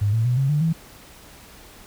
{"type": "tone with pitch steps", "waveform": "sine", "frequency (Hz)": [102.7, 112.64, 123.55, 135.51, 148.63, 163.03], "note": ["G#2", "A2", "B2", "C#3", "D3", "E3"], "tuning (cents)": [-19, 41, 1, -39, 21, -19], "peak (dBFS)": -17, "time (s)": [0.01, 0.73], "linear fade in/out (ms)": 10, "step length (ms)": 120, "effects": ["pink hiss -46 dBFS RMS until 1.86 s"]}